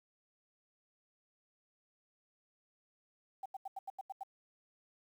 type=tone bursts; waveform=sine; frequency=775 Hz; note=G5; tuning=20 cents flat; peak=-39 dBFS; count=8; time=3.43-4.234 s; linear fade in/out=5 ms; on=27 ms; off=84 ms; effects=11-bit